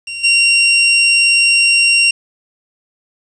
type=tone with level steps; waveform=sawtooth; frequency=2759 Hz; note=F7; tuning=22 cents flat; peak=-19 / -5 dBFS; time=0.07-2.11 s; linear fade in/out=5 ms; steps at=0.23 s; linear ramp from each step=20 ms; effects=resampled to 22050 Hz + 7-bit